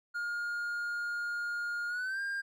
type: tone with pitch glide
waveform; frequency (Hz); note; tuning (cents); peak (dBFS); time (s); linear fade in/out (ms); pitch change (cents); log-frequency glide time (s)
triangle; 1420 to 1603.1; F6 to G6; +28 to +38; -31; 0.14-2.42; 20; +210; 1.88-2.21
effects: none